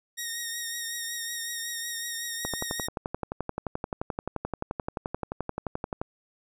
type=tone with vibrato; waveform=10% pulse; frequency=1864.7 Hz; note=A#6; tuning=in tune; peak=-23 dBFS; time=0.17-2.88 s; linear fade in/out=20 ms; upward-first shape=triangle; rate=5.4 Hz; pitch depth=34 cents each way
type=click train; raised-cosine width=1 ms; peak=-16 dBFS; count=42; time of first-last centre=2.45-6.015 s; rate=11.5 Hz
effects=none